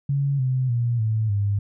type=tone with pitch steps; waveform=sine; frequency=140 / 129.12 / 119.09 / 109.84 / 101.31 Hz; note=C#3 / C3 / A#2 / A2 / G#2; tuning=+18 / -23 / +37 / -3 / -42 cents; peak=-19 dBFS; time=0.09-1.59 s; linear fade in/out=5 ms; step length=300 ms; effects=none